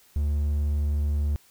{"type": "tone", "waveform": "triangle", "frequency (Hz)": 73.42, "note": "D2", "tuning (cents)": 0, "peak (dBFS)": -20, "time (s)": [0.16, 1.36], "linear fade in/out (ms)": 0, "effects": ["white hiss -58 dBFS RMS until 1.5 s"]}